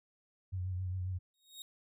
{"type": "tone with vibrato", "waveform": "sine", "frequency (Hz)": 92, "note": "F#2", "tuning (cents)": -9, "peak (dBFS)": -34, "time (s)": [0.52, 1.19], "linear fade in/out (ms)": 20, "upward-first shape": "triangle", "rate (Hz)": 7.4, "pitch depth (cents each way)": 49}
{"type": "tone with exponential growth", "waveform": "sawtooth", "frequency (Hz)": 3754, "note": "A#7", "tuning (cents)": 11, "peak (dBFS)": -39, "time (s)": [1.34, 1.62], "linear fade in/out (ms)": 1, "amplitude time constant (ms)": 60}
{"effects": []}